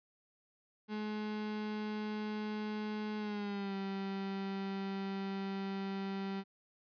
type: tone with pitch glide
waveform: 35% pulse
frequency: 212.5 to 194.86 Hz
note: G#3 to G3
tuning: +40 to -10 cents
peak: -35 dBFS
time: 0.88-6.44 s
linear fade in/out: 50 ms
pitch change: -150 cents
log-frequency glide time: 3.18-3.75 s
effects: resampled to 11025 Hz